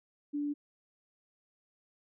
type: tone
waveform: sine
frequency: 291 Hz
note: D4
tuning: 16 cents flat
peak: -31 dBFS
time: 0.33-0.54 s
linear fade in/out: 20 ms
effects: none